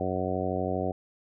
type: harmonic tone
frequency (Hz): 92.5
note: F#2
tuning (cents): 0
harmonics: 1 / 2 / 3 / 4 / 5 / 6 / 7 / 8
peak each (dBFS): -35 / -35 / -35 / -35 / -35 / -35 / -35 / -35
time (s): 0-0.92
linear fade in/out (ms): 5
effects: none